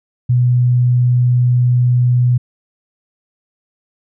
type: tone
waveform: sine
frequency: 123.47 Hz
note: B2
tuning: in tune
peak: -9 dBFS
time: 0.29-2.38 s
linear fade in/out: 10 ms
effects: none